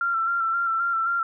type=tone with vibrato; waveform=sine; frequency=1361 Hz; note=F6; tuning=45 cents flat; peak=-21 dBFS; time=0.01-1.23 s; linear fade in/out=2 ms; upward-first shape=square; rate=3.8 Hz; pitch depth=30 cents each way; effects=none